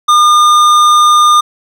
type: tone with tanh clipping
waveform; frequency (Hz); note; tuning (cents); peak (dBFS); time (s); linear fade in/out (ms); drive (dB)
triangle; 1211; D#6; -47; -6; 0.08-1.41; 10; 18
effects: none